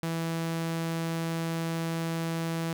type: tone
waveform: sawtooth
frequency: 164.81 Hz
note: E3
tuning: in tune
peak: -25 dBFS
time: 0.03-2.73 s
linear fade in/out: 0 ms
effects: none